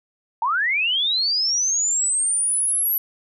sine linear sweep, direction up, 857 to 11830 Hz, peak -18 dBFS, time 0.42-2.98 s, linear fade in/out 2 ms, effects none

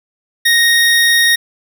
25% pulse tone, 1864.7 Hz, A#6, in tune, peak -5 dBFS, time 0.45-1.36 s, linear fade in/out 10 ms, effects none

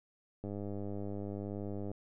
click train, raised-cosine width 2 ms, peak -28 dBFS, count 150, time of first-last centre 0.44-1.915 s, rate 101 Hz, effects none

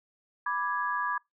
sine chord, G# diminished, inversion first, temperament equal, 987.8 / 1174.7 / 1661.2 Hz, B5 / D6 / G#6, 0 / 0 / 0 cents, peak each -32 dBFS, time 0.46-1.18 s, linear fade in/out 5 ms, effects noise-tail reverb RT60 0.2 s tail -26 dB re dry

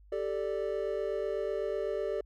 triangle chord, G suspended second, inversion none, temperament equal, 392 / 440 / 587.3 Hz, G4 / A4 / D5, 0 / 0 / 0 cents, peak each -33 dBFS, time 0.12-2.21 s, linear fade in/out 5 ms, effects added 50 Hz sine -54 dBFS peak until 2.25 s

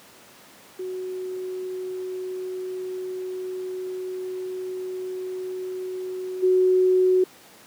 sine tone with level steps, 370.1 Hz, F#4, in tune, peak -28 / -15 dBFS, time 0.79-7.24 s, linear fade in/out 5 ms, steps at 6.42 s, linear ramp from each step 20 ms, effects pink hiss -49 dBFS RMS until 7.66 s + high-pass 200 Hz 12 dB/octave

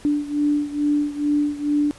sine beating tone pair, 292.5 / 294.8 Hz, D4 / D4, -7 / +7 cents, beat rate 2.3 Hz, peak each -20 / -23 dBFS, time 0.05-1.91 s, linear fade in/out 0 ms, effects pink hiss -46 dBFS RMS until 1.98 s + resampled to 24000 Hz

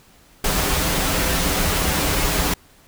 pink noise with comb filter, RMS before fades -20 dBFS, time 0.44-2.54 s, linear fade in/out 5 ms, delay 8.6 ms, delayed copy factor -0.6, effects pink hiss -52 dBFS RMS until 2.87 s

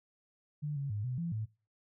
sine tone with pitch steps, 148.3 / 139.7 / 103.8 / 126.2 / 169.2 / 109.2 Hz, D3 / C#3 / G#2 / B2 / E3 / A2, +17 / +14 / 0 / +38 / +45 / -13 cents, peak -33 dBFS, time 0.62-1.46 s, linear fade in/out 20 ms, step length 140 ms, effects noise-tail reverb RT60 0.4 s tail -26 dB re dry

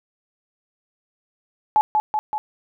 sine tone with echo, 855 Hz, A5, 50 cents flat, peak -12 dBFS, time 1.76-1.81 s, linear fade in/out 0 ms, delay 190 ms, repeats 3, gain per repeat -3 dB, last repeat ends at 2.38 s, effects none

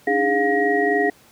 sine tone cluster, 289 / 312.5 / 411.5 / 709 / 1894 Hz, D4 / D#4 / G#4 / F5 / A#6, -28 / +8 / -16 / +26 / +27 cents, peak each -25 / -28 / -20 / -22 / -22 dBFS, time 0.07-1.1 s, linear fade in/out 5 ms, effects pink hiss -52 dBFS RMS until 1.31 s + high-pass 100 Hz 12 dB/octave

